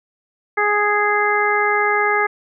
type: harmonic tone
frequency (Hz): 415.3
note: G#4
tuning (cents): 0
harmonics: 1 / 2 / 3 / 4 / 5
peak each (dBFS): -21 / -21 / -21 / -21 / -21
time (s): 0.57-2.27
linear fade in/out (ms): 10
effects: none